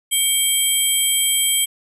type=tone cluster; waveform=sine; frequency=2261 / 3196 / 7960 / 9860 / 11880 Hz; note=C#7 / G7 / B8 / D#9 / F#9; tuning=+34 / +33 / +13 / -17 / +6 cents; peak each=-27 / -20 / -20 / -22 / -25 dBFS; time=0.11-1.66 s; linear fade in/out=20 ms; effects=none